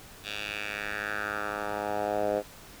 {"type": "tone with band-pass filter sweep", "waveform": "10% pulse", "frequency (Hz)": 103.83, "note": "G#2", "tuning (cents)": 0, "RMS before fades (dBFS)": -32, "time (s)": [0.23, 2.43], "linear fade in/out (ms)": 50, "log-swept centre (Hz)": [3300, 560], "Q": 2.7, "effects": ["pink hiss -49 dBFS RMS until 2.8 s"]}